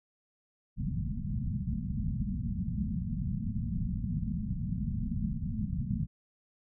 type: low-pass noise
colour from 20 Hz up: white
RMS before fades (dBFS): -33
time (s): 0.76-6.07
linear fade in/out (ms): 50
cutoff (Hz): 230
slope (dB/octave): 96
effects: none